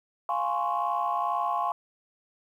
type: chord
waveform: sine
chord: Db major seventh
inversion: first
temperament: equal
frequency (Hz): 698.5 / 830.6 / 1046.5 / 1108.7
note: F5 / Ab5 / C6 / Db6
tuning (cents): 0 / 0 / 0 / 0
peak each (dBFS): -30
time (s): 0.29-1.72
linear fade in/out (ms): 2
effects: tanh soft clip ceiling -17 dBFS + 10-bit